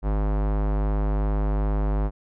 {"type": "tone with low-pass filter", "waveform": "square", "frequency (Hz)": 51.3, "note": "G#1", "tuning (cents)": -21, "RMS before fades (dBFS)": -23, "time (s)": [0.02, 2.11], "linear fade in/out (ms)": 50, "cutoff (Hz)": 1000, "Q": 1.1, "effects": []}